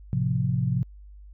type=chord; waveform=sine; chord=F major; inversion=first; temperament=just; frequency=109.13 / 130.96 / 174.61 Hz; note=A2 / C3 / F3; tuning=-14 / +2 / 0 cents; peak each=-28 / -24 / -28 dBFS; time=0.13-0.83 s; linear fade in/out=0 ms; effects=added 50 Hz sine -43 dBFS peak until 1.33 s